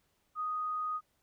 sine tone, 1244.5 Hz, D#6, in tune, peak -32 dBFS, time 0.35-1.01 s, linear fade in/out 50 ms, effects pink hiss -75 dBFS RMS until 1.22 s

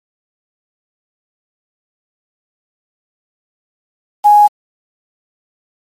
sine tone with quantisation, 831 Hz, G#5, 1 cent sharp, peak -3 dBFS, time 4.24-4.48 s, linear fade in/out 20 ms, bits 5, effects MP3 64 kbps

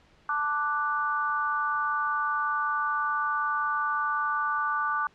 sine chord, D major, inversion second, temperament equal, 880 / 1174.7 / 1480 Hz, A5 / D6 / F#6, 0 / 0 / 0 cents, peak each -33 / -27 / -30 dBFS, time 0.29-5.07 s, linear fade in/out 2 ms, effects pink hiss -60 dBFS RMS until 5.14 s + low-pass 4000 Hz 12 dB/octave

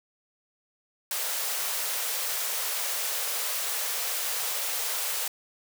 white high-pass noise, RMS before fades -30 dBFS, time 1.11-5.28 s, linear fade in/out 2 ms, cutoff 430 Hz, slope 96 dB/octave, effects none

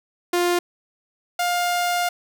sawtooth tone pair in turn, 351.5 / 705.8 Hz, F4 / F5, +11 / +18 cents, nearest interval octave, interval 1207 cents, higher second, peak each -14 / -16 dBFS, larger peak first, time 0.33-0.59 / 1.39-2.09 s, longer second, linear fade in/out 5 ms, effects none

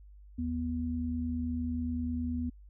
sine tone pair together, 78.4 / 244.7 Hz, D#2 / B3, +14 / -16 cents, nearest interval octave + minor sixth, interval 1970 cents, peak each -35 / -32 dBFS, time 0.38-2.5 s, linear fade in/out 10 ms, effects added 50 Hz sine -50 dBFS peak until 2.69 s

